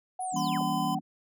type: tone with pitch glide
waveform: sine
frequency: 740 to 758.6 Hz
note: F#5 to F#5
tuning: 0 to +43 cents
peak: -31 dBFS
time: 0.19-0.99 s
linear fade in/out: 5 ms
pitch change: +43 cents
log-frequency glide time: 0.35-0.67 s
type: linear sweep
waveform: sine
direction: down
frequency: 10548 to 61.9 Hz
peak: -39 dBFS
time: 0.2-0.63 s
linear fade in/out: 20 ms
type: chord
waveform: sine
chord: E diminished seventh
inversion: none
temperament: just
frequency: 164.81 / 197.78 / 237.3 / 284.8 Hz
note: E3 / G3 / Bb3 / Db4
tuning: 0 / +16 / +31 / +47 cents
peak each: -34 dBFS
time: 0.32-1.01 s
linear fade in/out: 50 ms
type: tone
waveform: square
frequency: 1015 Hz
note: B5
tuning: 47 cents sharp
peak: -33 dBFS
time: 0.36-0.95 s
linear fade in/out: 5 ms
effects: none